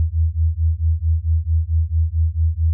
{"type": "beating tone pair", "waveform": "sine", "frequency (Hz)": [78.8, 83.3], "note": ["D#2", "E2"], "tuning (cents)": [23, 19], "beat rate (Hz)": 4.5, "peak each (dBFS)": -18, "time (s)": [0, 2.73], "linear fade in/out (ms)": 0, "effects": []}